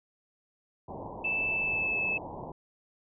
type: low-pass noise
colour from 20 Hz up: white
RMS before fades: -41 dBFS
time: 0.88-2.52 s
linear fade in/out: 5 ms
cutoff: 1000 Hz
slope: 96 dB/octave
type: tone with pitch glide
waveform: sine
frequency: 2637 to 2611 Hz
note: E7 to E7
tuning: 0 to -17 cents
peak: -27 dBFS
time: 1.24-2.18 s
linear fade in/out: 10 ms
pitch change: -17 cents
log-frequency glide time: 1.57-1.95 s
effects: none